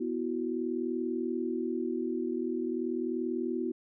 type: chord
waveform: sine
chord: B suspended fourth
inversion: none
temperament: equal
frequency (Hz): 246.9 / 329.6 / 370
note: B3 / E4 / F#4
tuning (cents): 0 / 0 / 0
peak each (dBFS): -34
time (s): 0-3.72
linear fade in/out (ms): 10
effects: none